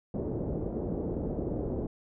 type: low-pass noise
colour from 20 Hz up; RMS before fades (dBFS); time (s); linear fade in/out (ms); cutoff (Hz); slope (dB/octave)
white; -33; 0.14-1.87; 5; 470; 24
effects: none